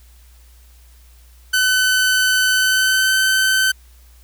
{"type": "tone with pitch glide", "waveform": "sawtooth", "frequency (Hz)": [1513, 1533.2], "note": ["F#6", "G6"], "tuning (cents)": [38, -39], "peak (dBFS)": -10, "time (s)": [1.53, 3.72], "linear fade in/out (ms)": 10, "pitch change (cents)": 23, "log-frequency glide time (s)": [2.52, 3.15], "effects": ["added 60 Hz sine -44 dBFS peak until 4.23 s", "white hiss -54 dBFS RMS until 4.23 s"]}